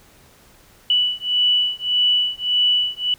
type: beating tone pair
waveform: sine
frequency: 2960 / 2961.7 Hz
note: F#7 / F#7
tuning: 0 / +1 cents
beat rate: 1.7 Hz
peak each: -19 dBFS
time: 0.9-3.14 s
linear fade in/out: 2 ms
effects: pink hiss -51 dBFS RMS until 3.18 s